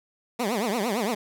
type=tone with vibrato; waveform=15% pulse; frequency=220 Hz; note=A3; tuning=in tune; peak=-18 dBFS; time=0.39-1.15 s; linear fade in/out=10 ms; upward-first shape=triangle; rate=8.8 Hz; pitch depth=280 cents each way; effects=none